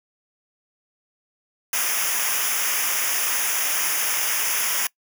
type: noise with comb filter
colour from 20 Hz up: white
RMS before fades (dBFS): -23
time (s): 1.73-4.87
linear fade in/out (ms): 2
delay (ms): 0.24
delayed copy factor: -1
effects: noise-tail reverb RT60 0.1 s tail -23 dB re dry